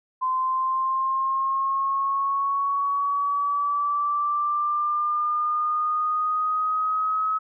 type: linear sweep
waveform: sine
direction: up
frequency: 1030 to 1282 Hz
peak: -21 dBFS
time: 0.21-7.39 s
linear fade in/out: 20 ms
effects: none